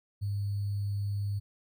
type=tone with sample-and-hold; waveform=sine; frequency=101 Hz; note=G#2; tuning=48 cents flat; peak=-29 dBFS; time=0.21-1.4 s; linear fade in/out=20 ms; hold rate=4410 Hz; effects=none